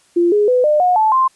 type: tone with pitch steps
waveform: sine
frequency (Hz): 345.5 / 415.6 / 500 / 601.6 / 723.7 / 870.6 / 1047.4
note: F4 / G#4 / B4 / D5 / F#5 / A5 / C6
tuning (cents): -19 / +1 / +21 / +42 / -39 / -19 / +1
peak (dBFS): -10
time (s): 0.16-1.28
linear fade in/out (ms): 10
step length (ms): 160
effects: white hiss -54 dBFS RMS until 1.35 s + resampled to 24000 Hz